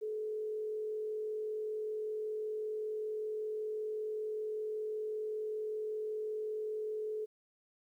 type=tone with frequency modulation; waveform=sine; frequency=430.4 Hz; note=A4; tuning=38 cents flat; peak=-35 dBFS; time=0.01-7.26 s; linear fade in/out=20 ms; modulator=45.2 Hz; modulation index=0.21; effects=12-bit